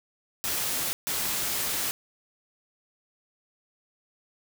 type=noise bursts at uneven times; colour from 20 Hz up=white; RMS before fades=-29 dBFS; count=2; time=0.44-0.93 / 1.07-1.91 s; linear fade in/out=0 ms; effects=none